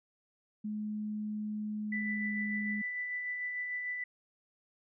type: tone with pitch glide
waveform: sine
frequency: 212 to 208.5 Hz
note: G#3 to G#3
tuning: +36 to +7 cents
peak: -34 dBFS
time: 0.64-2.82 s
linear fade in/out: 10 ms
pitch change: -29 cents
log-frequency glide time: 1.83-2.31 s
type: tone with tremolo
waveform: sine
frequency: 1984 Hz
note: B6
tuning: 7 cents sharp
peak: -33 dBFS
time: 1.92-4.04 s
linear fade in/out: 5 ms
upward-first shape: sine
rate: 6.7 Hz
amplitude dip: 30%
effects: none